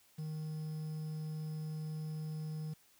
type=tone with quantisation; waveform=triangle; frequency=155.56 Hz; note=D#3; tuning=in tune; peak=-36 dBFS; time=0.18-2.74 s; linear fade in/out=10 ms; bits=10; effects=white hiss -67 dBFS RMS until 2.99 s